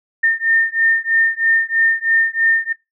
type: beating tone pair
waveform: sine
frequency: 1814 / 1817.1 Hz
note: A#6 / A#6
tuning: -48 / -45 cents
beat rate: 3.1 Hz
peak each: -16 dBFS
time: 0.23-2.73 s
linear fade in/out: 10 ms
effects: noise-tail reverb RT60 0.2 s tail -21 dB re dry

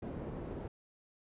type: low-pass noise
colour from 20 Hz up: white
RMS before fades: -42 dBFS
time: 0.02-0.68 s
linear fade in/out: 5 ms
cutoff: 390 Hz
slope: 12 dB/octave
effects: resampled to 8000 Hz

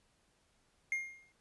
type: tone with exponential decay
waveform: triangle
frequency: 2126 Hz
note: C7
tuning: 27 cents sharp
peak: -28 dBFS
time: 0.92-1.32 s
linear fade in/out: 1 ms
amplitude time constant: 86 ms
effects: pink hiss -73 dBFS RMS until 1.4 s + resampled to 24000 Hz

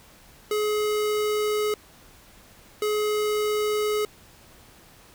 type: tone pair in turn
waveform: square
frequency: 422.7 / 422.7 Hz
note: G#4 / G#4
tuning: +31 / +31 cents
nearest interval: unison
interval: 0 cents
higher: neither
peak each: -23 dBFS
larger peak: neither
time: 0.51-1.74 / 2.82-4.05 s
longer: neither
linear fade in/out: 2 ms
effects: pink hiss -52 dBFS RMS until 5.14 s

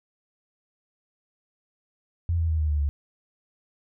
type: tone with pitch steps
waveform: sine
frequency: 85.1 / 82.25 / 79.49 / 76.83 / 74.26 / 71.77 Hz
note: F2 / E2 / D#2 / D#2 / D2 / D2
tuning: -44 / -3 / +38 / -21 / +20 / -39 cents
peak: -21 dBFS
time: 2.29-2.89 s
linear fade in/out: 0 ms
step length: 100 ms
effects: none

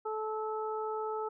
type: harmonic tone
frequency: 434.3 Hz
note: A4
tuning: 23 cents flat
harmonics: 1 / 2 / 3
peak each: -35 / -38 / -40 dBFS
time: 0.05-1.29 s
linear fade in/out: 10 ms
effects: none

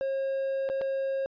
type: tone with dropouts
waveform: triangle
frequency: 540 Hz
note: C#5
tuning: 45 cents flat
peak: -25 dBFS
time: 0.01-1.26 s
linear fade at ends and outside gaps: 0 ms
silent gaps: 0.69-0.699 / 0.812-0.816 s
effects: resampled to 11025 Hz

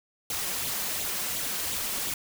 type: noise with flanger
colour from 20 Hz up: white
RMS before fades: -31 dBFS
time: 0.3-2.14 s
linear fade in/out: 2 ms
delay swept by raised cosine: 0.27 to 5.57 ms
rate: 2.8 Hz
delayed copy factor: +0.6
effects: none

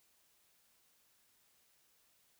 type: silence
effects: white hiss -72 dBFS RMS until 2.39 s

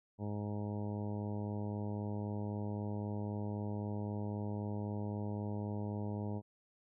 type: harmonic tone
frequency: 103.83 Hz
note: G#2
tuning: in tune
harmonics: 1 / 2 / 3 / 4 / 5 / 6 / 7 / 8 / 9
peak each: -39 / -41 / -47 / -48 / -51 / -52 / -56 / -54 / -55 dBFS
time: 0.18-6.42 s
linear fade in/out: 50 ms
effects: none

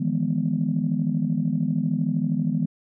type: chord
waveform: sine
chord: E major seventh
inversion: third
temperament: equal with one note detuned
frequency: 155.56 / 168.47 / 207.7 / 246.9 Hz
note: D#3 / E3 / G#3 / B3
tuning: 0 / +38 / 0 / 0 cents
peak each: -26 dBFS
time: 0-2.66 s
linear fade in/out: 10 ms
effects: tanh soft clip ceiling -11 dBFS

